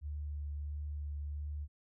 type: tone with vibrato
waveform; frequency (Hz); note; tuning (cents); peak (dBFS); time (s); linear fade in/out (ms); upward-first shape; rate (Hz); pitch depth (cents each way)
sine; 73.42; D2; 0; -37; 0.01-1.68; 50; triangle; 1.5; 16
effects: none